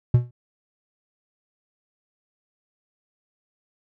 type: tone with exponential decay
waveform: triangle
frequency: 121.5 Hz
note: B2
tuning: 28 cents flat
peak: -7 dBFS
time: 0.14-0.31 s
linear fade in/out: 5 ms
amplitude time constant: 35 ms
effects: none